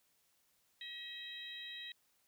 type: harmonic tone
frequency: 639 Hz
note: D#5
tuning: 46 cents sharp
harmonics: 3 / 4 / 5 / 6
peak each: -50 / -55 / -53 / -47 dBFS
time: 0.81-1.92 s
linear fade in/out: 2 ms
effects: white hiss -75 dBFS RMS until 2.27 s